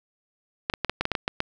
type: clicks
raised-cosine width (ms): 0.3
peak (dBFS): -8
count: 10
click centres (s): 0.699 / 0.738 / 0.847 / 0.896 / 1.01 / 1.054 / 1.117 / 1.152 / 1.279 / 1.404
effects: none